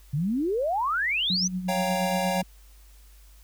sine exponential sweep, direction up, 133.6 to 6272 Hz, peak -23 dBFS, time 0.13-1.48 s, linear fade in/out 10 ms
sine tone with tremolo, 183.6 Hz, F#3, 13 cents flat, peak -25 dBFS, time 1.3-2.43 s, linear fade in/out 2 ms, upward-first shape sine, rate 8.5 Hz, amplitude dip 60%
square chord, G half-diminished seventh, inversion second, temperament equal, 554.4 / 698.5 / 784 / 932.3 Hz, Db5 / F5 / G5 / Bb5, 0 / 0 / 0 / 0 cents, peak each -30 / -32 / -31 / -34 dBFS, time 1.68-2.42 s, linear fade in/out 10 ms
effects added 50 Hz sine -49 dBFS peak until 3.43 s + white hiss -59 dBFS RMS until 3.43 s

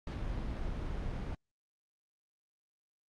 brown noise, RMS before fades -37 dBFS, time 0.07-1.35 s, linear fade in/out 2 ms, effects low-pass 5000 Hz 12 dB/octave + Opus 48 kbps

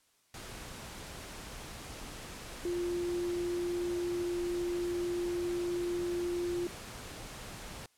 sine tone in noise, 349.9 Hz, F4, 3 cents sharp, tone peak -31 dBFS, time 2.65-6.67 s, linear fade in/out 2 ms, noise pink, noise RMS -45 dBFS, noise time 0.34-7.86 s, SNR +11 dB, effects white hiss -70 dBFS RMS until 7.97 s + low-pass 11000 Hz 12 dB/octave

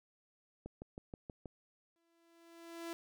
click train, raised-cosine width 2 ms, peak -32 dBFS, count 6, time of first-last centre 0.66-1.457 s, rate 6.27 Hz
sawtooth tone with exponential growth, 335.3 Hz, E4, 30 cents sharp, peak -36 dBFS, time 1.96-2.93 s, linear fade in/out 0 ms, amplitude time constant 210 ms
effects none

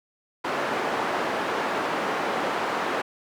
white band-pass noise, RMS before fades -27 dBFS, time 0.44-3.02 s, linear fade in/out 10 ms, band 270 to 1200 Hz, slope 12 dB/octave, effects none

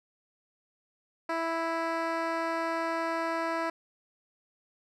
10% pulse tone with band-pass filter, 329.6 Hz, E4, in tune, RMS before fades -31 dBFS, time 1.29-3.7 s, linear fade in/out 5 ms, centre 740 Hz, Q 0.54, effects none

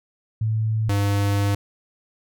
sine / square tone pair in turn, 110 / 100.76 Hz, A2 / G2, 0 / +48 cents, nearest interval major second, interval 152 cents, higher first, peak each -19 / -19 dBFS, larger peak neither, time 0.41-0.89 / 0.89-1.55 s, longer second, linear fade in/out 5 ms, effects none

